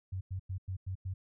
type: tone bursts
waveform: sine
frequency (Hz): 94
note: F#2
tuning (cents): +28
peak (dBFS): -34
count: 6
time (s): 0.12-1.14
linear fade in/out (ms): 10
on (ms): 90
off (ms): 96
effects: none